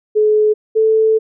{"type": "tone pair in turn", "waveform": "sine", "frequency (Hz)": [426.6, 439.9], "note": ["G#4", "A4"], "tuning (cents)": [46, 0], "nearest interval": "minor second", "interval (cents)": 54, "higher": "second", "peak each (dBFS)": -9, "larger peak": "neither", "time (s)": [[0.15, 0.54], [0.75, 1.19]], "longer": "second", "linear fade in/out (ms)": 20, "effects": []}